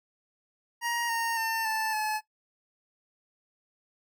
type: tone with pitch steps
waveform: 25% pulse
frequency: 944 / 921.9 / 900.3 / 879.3 / 858.7 Hz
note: A#5 / A#5 / A5 / A5 / A5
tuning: +22 / -19 / +39 / -1 / -42 cents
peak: -24 dBFS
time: 0.81-2.21 s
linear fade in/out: 50 ms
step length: 280 ms
effects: noise-tail reverb RT60 0.1 s tail -17 dB re dry

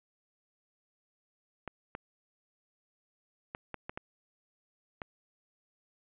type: clicks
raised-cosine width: 0.5 ms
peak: -23 dBFS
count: 7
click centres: 1.677 / 1.951 / 3.549 / 3.743 / 3.895 / 3.975 / 5.018 s
effects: resampled to 8000 Hz + 10-bit

